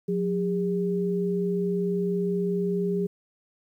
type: tone pair together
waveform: sine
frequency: 180.3 / 404.8 Hz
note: F#3 / G#4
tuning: -45 / -44 cents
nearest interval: octave + major second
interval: 1401 cents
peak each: -26 dBFS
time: 0.08-3.07 s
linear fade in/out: 10 ms
effects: 10-bit